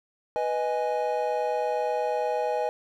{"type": "chord", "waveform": "triangle", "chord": "G# minor", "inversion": "first", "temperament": "equal", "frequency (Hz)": [493.9, 622.3, 830.6], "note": ["B4", "D#5", "G#5"], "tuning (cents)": [0, 0, 0], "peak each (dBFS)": -27, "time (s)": [0.36, 2.69], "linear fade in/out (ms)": 0, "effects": []}